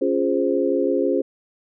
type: chord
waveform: sine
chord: Db major seventh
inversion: none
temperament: equal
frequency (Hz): 277.2 / 349.2 / 415.3 / 523.3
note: Db4 / F4 / Ab4 / C5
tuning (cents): 0 / 0 / 0 / 0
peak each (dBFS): -23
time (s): 0.01-1.22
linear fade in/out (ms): 10
effects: none